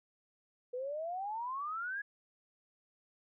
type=exponential sweep; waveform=sine; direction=up; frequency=484.7 to 1693 Hz; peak=-36 dBFS; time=0.73-2.02 s; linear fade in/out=10 ms; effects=none